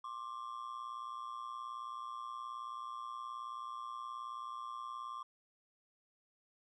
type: ring-modulated tone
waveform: triangle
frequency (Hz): 1117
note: C#6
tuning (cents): +13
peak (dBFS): -37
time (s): 0.04-5.23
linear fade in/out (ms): 5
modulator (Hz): 59.4
effects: resampled to 24000 Hz